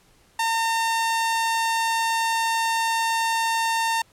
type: tone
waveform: sawtooth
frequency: 909 Hz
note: A#5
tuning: 44 cents flat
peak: -17 dBFS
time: 0.39-4.02 s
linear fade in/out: 5 ms
effects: pink hiss -58 dBFS RMS until 4.12 s + low-pass 12000 Hz 12 dB/octave